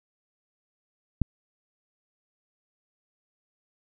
click, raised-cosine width 5 ms, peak -10 dBFS, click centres 1.217 s, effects none

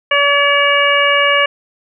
harmonic tone, 570 Hz, C#5, 48 cents sharp, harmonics 1 / 2 / 3 / 4 / 5, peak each -16 / -16 / -16 / -16 / -16 dBFS, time 0.11-1.46 s, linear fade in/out 5 ms, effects none

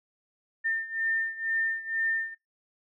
sine beating tone pair, 1804 / 1806.1 Hz, A6 / A6, +43 / +45 cents, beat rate 2.1 Hz, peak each -29 / -32 dBFS, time 0.64-2.35 s, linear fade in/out 20 ms, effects noise-tail reverb RT60 0.2 s tail -25 dB re dry

